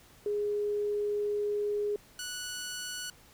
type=tone pair in turn; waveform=sine / 10% pulse; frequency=414.1 / 1475.7 Hz; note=G#4 / F#6; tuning=-5 / -5 cents; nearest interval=octave + minor seventh; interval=2200 cents; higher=second; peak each=-28 / -28 dBFS; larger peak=neither; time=0.26-1.96 / 2.19-3.1 s; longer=first; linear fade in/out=2 ms; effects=pink hiss -58 dBFS RMS until 3.33 s